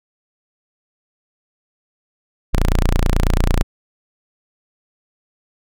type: tone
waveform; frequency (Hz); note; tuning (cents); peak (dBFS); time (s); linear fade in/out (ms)
sawtooth; 29.14; A#0; 0; -9; 2.53-3.63; 10
effects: none